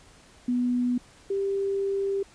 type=tone pair in turn; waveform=sine; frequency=246.1 / 394 Hz; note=B3 / G4; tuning=-6 / +9 cents; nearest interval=minor sixth; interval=815 cents; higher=second; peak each=-22 / -24 dBFS; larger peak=first; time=0.48-0.98 / 1.3-2.23 s; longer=second; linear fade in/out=5 ms; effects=pink hiss -54 dBFS RMS until 2.34 s + resampled to 22050 Hz